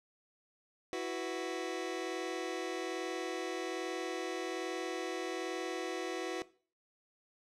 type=chord; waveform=sawtooth; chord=E suspended second; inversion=none; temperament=just; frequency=329.6 / 370.8 / 494.4 Hz; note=E4 / F#4 / B4; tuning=0 / +4 / +2 cents; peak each=-37 / -34 / -37 dBFS; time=0.93-6.42 s; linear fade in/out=0 ms; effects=noise-tail reverb RT60 0.4 s tail -18 dB re dry + low-pass 7000 Hz 12 dB/octave